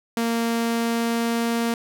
sawtooth tone with pitch glide, 231.2 to 232.5 Hz, A#3 to A#3, -14 to -4 cents, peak -17 dBFS, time 0.17-1.74 s, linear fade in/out 2 ms, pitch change +10 cents, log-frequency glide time 0.44-1.49 s, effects none

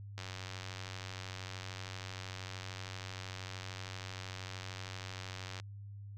click train, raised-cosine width 0.2 ms, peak -26 dBFS, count 505, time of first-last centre 0.18-5.599 s, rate 93 Hz, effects added 101 Hz sine -45 dBFS peak until 6.17 s

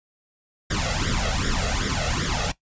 pink noise with flanger, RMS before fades -24 dBFS, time 0.7-2.52 s, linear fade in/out 10 ms, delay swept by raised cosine 0.56 to 1.55 ms, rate 2.6 Hz, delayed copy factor +0.9, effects noise-tail reverb RT60 0.1 s tail -17 dB re dry + resampled to 16000 Hz

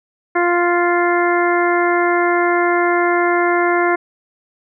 harmonic tone, 349.2 Hz, F4, in tune, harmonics 1 / 2 / 3 / 4 / 5 / 6, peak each -16 / -19 / -21 / -22 / -23 / -24 dBFS, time 0.35-3.96 s, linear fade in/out 10 ms, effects none

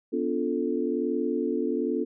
sine chord, B half-diminished seventh, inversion none, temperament equal with one note detuned, 246.9 / 288 / 349.2 / 440 Hz, B3 / D4 / F4 / A4, 0 / -34 / 0 / 0 cents, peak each -30 dBFS, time 0.12-2.05 s, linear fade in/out 20 ms, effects none

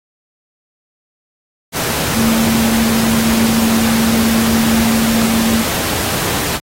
sine tone in noise, 225.9 Hz, A3, 46 cents sharp, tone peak -12 dBFS, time 2.13-5.65 s, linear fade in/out 50 ms, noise pink, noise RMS -18 dBFS, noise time 1.72-6.6 s, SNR +3 dB, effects high-pass 80 Hz 12 dB/octave + AAC 48 kbps

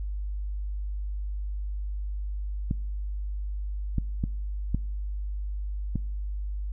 clicks, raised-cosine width 5 ms, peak -14 dBFS, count 5, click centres 2.711 / 3.983 / 4.239 / 4.746 / 5.957 s, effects noise-tail reverb RT60 0.8 s tail -25 dB re dry + added 50 Hz sine -29 dBFS peak until 6.72 s

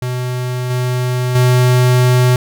square tone with level steps, 125.3 Hz, B2, 25 cents sharp, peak -18 / -15 / -9 dBFS, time 0.02-2.36 s, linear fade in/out 2 ms, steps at 0.7 / 1.35 s, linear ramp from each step 5 ms, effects none

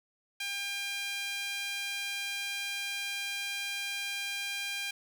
sawtooth tone with high-pass filter, 801 Hz, G5, 37 cents sharp, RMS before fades -36 dBFS, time 0.4-4.91 s, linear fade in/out 5 ms, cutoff 2400 Hz, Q 2, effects none

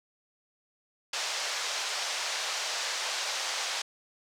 white band-pass noise, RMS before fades -33 dBFS, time 1.13-3.82 s, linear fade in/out 5 ms, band 530 to 6400 Hz, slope 24 dB/octave, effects none

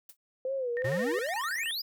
blue noise with exponential decay, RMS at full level -42 dBFS, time 0.09-0.17 s, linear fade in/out 5 ms, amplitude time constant 16 ms
sine tone with vibrato, 508 Hz, B4, 49 cents sharp, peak -29 dBFS, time 0.45-1.19 s, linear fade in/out 2 ms, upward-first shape sine, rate 2.7 Hz, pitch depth 120 cents each way
sine tone bursts, 1834 Hz, A#6, 29 cents flat, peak -34 dBFS, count 13, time 0.77-1.709 s, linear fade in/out 0 ms, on 51 ms, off 23 ms
square exponential sweep, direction up, 110 to 5150 Hz, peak -32 dBFS, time 0.84-1.82 s, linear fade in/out 10 ms
effects none

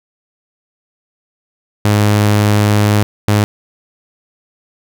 sawtooth tone bursts at uneven times, 104.3 Hz, G#2, 8 cents sharp, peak -5 dBFS, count 2, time 1.85-3.03 / 3.28-3.44 s, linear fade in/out 0 ms, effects none

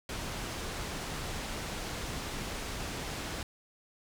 pink low-pass noise, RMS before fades -38 dBFS, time 0.09-3.43 s, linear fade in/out 2 ms, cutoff 8300 Hz, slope 12 dB/octave, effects none

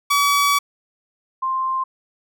sawtooth / sine tone pair in turn, 1140 / 1049.3 Hz, C#6 / C6, +48 / +5 cents, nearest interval minor second, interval 143 cents, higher first, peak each -11 / -19 dBFS, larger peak first, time 0.1-0.59 / 1.42-1.84 s, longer first, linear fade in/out 10 ms, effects none

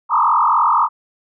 sine tone with frequency modulation, 1078 Hz, C#6, 49 cents flat, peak -11 dBFS, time 0.09-0.89 s, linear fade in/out 50 ms, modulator 43.8 Hz, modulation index 4.3, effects none

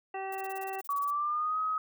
harmonic tone, 385.4 Hz, G4, 29 cents flat, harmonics 1 / 2 / 3 / 4 / 5 / 7, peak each -40 / -36 / -47 / -50 / -46 / -46 dBFS, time 0.14-0.81 s, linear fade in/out 5 ms
violet noise bursts, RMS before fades -46 dBFS, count 14, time 0.32-1.106 s, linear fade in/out 5 ms, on 32 ms, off 26 ms
sine tone with pitch glide, 1135 to 1266.7 Hz, C#6 to D#6, +41 to +31 cents, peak -28 dBFS, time 0.89-1.78 s, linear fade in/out 2 ms, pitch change +190 cents, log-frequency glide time 1.01-1.59 s
effects none

